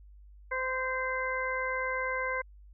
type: harmonic tone with a mistuned harmonic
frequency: 516 Hz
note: C5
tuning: 24 cents flat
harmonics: 1 / 2 / 3 / 4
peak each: -35 / -35 / -35 / -35 dBFS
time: 0.51-2.42 s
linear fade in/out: 10 ms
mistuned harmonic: 3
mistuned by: +18 cents
effects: added 50 Hz sine -50 dBFS peak until 2.73 s